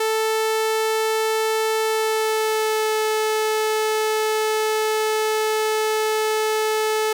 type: tone with pitch glide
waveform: sawtooth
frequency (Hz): 440 to 433.9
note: A4 to A4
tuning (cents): 0 to -24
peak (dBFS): -15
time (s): 0-7.13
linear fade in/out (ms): 5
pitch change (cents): -24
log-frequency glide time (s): 1.82-2.96
effects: none